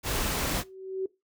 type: noise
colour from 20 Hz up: pink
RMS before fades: -29 dBFS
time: 0.03-0.64 s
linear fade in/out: 50 ms
type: tone with exponential growth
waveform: sine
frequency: 380 Hz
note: F#4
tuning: 46 cents sharp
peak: -25 dBFS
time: 0.37-1.06 s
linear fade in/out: 5 ms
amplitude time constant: 150 ms
effects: noise-tail reverb RT60 0.2 s tail -19 dB re dry